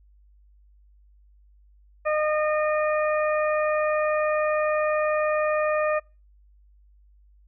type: harmonic tone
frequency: 611 Hz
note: D#5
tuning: 32 cents flat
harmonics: 1 / 2 / 3 / 4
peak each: -22 / -28 / -32 / -34 dBFS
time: 2.05-6 s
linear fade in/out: 20 ms
effects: noise-tail reverb RT60 0.3 s tail -25 dB re dry + added 50 Hz sine -53 dBFS peak until 7.47 s